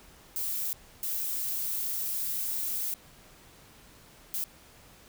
violet noise bursts at uneven times, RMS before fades -32 dBFS, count 3, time 0.36-0.73 / 1.03-2.94 / 4.34-4.44 s, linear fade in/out 0 ms, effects pink hiss -55 dBFS RMS until 5.08 s

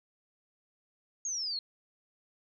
sine exponential sweep, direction down, 6680 to 4186 Hz, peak -32 dBFS, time 1.25-1.59 s, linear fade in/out 2 ms, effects none

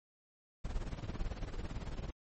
brown noise with tremolo, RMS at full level -36 dBFS, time 0.64-2.11 s, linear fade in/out 10 ms, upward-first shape triangle, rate 18 Hz, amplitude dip 85%, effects MP3 32 kbps

